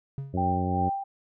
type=tone with exponential decay; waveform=triangle; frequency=137.3 Hz; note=C#3; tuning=16 cents flat; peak=-26 dBFS; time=0.18-0.53 s; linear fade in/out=0 ms; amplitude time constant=74 ms
type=harmonic tone; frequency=91 Hz; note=F#2; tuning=28 cents flat; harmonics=1 / 2 / 3 / 4 / 5 / 6 / 7; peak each=-29 / -30 / -33 / -36 / -40 / -39 / -46 dBFS; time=0.33-0.9 s; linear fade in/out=20 ms
type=tone with tremolo; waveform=sine; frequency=787 Hz; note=G5; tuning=7 cents sharp; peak=-24 dBFS; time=0.37-1.04 s; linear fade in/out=10 ms; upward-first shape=sine; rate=2.6 Hz; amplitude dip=60%
effects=none